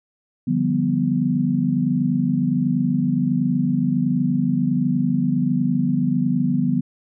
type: chord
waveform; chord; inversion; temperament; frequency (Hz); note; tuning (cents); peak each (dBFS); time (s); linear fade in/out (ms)
sine; G dominant seventh; second; equal; 146.83 / 174.61 / 196 / 246.9; D3 / F3 / G3 / B3; 0 / 0 / 0 / 0; -24 / -23 / -25 / -20; 0.47-6.81; 10
effects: none